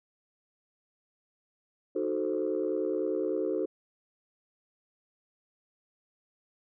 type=chord; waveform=sine; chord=D# diminished seventh; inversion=none; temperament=equal with one note detuned; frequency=309.9 / 370 / 440 / 523.3 Hz; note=D#4 / F#4 / A4 / C5; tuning=-7 / 0 / 0 / 0 cents; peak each=-33 / -31 / -32 / -34 dBFS; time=1.95-3.66 s; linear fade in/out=10 ms; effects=tanh soft clip ceiling -20 dBFS

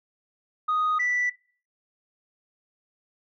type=tone pair in turn; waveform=sine; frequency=1244.5 / 1969.8 Hz; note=D#6 / B6; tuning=0 / -5 cents; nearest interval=minor sixth; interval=795 cents; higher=second; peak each=-20 / -21 dBFS; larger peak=first; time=0.68-0.99 / 0.99-1.3 s; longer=neither; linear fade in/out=10 ms; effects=noise-tail reverb RT60 0.4 s tail -18 dB re dry + tanh soft clip ceiling -19 dBFS

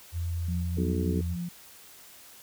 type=tone with vibrato; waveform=sine; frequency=84.7 Hz; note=E2; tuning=48 cents sharp; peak=-28 dBFS; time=0.12-1.37 s; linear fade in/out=50 ms; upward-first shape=sine; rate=1.4 Hz; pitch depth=10 cents each way
type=tone with tremolo; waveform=sine; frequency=174.1 Hz; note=F3; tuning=5 cents flat; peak=-30 dBFS; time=0.48-1.49 s; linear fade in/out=5 ms; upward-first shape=sine; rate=3.5 Hz; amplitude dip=55%
type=harmonic tone; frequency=61.7 Hz; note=B1; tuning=1 cent flat; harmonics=3 / 4 / 5 / 6 / 7; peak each=-33 / -34 / -35 / -36 / -36 dBFS; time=0.77-1.21 s; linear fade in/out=5 ms
effects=white hiss -51 dBFS RMS until 2.42 s

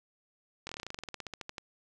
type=slowing click train; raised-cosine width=0.2 ms; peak=-22 dBFS; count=20; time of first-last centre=0.67-1.582 s; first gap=22 ms; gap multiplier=1.08; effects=none

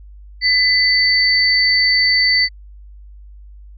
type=tone pair together; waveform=sine; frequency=2007 / 4547 Hz; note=B6 / C#8; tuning=+27 / +43 cents; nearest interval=octave + major second; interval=1416 cents; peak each=-14 dBFS; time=0.41-2.49 s; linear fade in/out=50 ms; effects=added 50 Hz sine -36 dBFS peak until 3.77 s

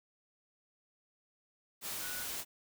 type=tone in noise; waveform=sine; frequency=1469 Hz; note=F#6; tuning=13 cents flat; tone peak=-45 dBFS; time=2-2.26 s; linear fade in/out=50 ms; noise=white; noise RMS=-40 dBFS; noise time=1.81-2.45 s; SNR=-8 dB; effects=none

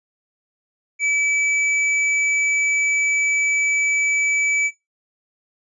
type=tone with hard clipping; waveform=sine; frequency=2300 Hz; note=D7; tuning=37 cents flat; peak=-19 dBFS; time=0.99-4.71 s; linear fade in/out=50 ms; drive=11 dB; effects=noise-tail reverb RT60 0.2 s tail -17 dB re dry + resampled to 22050 Hz

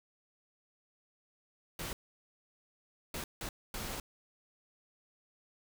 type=noise bursts at uneven times; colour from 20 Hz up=pink; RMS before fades=-40 dBFS; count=4; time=1.79-1.93 / 3.14-3.24 / 3.41-3.49 / 3.74-4 s; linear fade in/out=2 ms; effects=none

